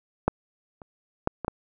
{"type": "clicks", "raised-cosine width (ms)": 1, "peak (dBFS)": [-6, -29, -8, -17, -11], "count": 5, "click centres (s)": [0.28, 0.818, 1.274, 1.447, 1.481], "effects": []}